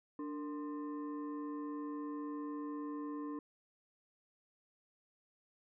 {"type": "tone with frequency modulation", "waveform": "sine", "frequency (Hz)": 293.7, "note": "D4", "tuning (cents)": 0, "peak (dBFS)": -39, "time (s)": [0.19, 3.39], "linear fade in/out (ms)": 2, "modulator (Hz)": 751, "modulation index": 0.65, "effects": []}